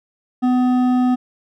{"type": "tone with hard clipping", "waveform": "sine", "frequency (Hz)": 250.9, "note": "B3", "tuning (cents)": 28, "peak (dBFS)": -15, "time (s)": [0.42, 1.16], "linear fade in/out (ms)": 20, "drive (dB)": 9, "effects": []}